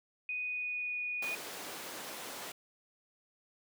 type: tone with pitch glide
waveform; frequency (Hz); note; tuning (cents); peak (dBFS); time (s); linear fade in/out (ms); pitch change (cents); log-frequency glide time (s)
sine; 2487 to 2464; D#7 to D#7; -1 to -17; -34; 0.29-1.35; 2; -16; 0.42-0.98
type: high-pass noise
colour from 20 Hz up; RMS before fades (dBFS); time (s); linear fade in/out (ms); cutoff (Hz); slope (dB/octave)
pink; -44; 1.22-2.52; 5; 340; 12
effects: none